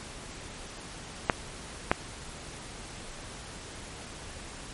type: clicks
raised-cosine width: 0.5 ms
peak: -5 dBFS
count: 2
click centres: 1.298 / 1.915 s
effects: pink hiss -43 dBFS RMS until 4.73 s + MP3 48 kbps